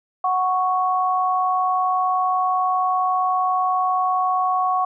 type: tone pair together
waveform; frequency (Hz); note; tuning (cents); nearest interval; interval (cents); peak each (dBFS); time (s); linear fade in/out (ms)
sine; 739.1 / 1108.7; F#5 / C#6; -2 / 0; perfect fifth; 702; -20; 0.24-4.85; 5
effects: none